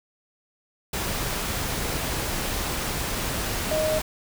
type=tone in noise; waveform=sine; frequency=622.3 Hz; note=D#5; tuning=in tune; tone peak=-22 dBFS; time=3.71-3.99 s; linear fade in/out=5 ms; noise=pink; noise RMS=-28 dBFS; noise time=0.93-4.02 s; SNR=+3 dB; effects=none